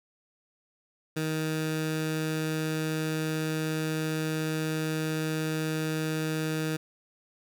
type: tone with notch filter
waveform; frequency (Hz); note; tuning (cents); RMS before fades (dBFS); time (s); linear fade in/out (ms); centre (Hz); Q
15% pulse; 157.1; D#3; +17; -30; 1.16-6.77; 10; 700; 1.9
effects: none